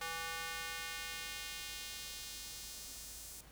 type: tone with high-pass filter sweep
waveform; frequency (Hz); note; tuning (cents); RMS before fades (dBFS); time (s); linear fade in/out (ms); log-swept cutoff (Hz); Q
square; 164.81; E3; 0; -45; 0.01-3.41; 5; 1100 to 7600; 0.96
effects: added 54 Hz sine -60 dBFS peak until 3.51 s + pink hiss -60 dBFS RMS until 3.51 s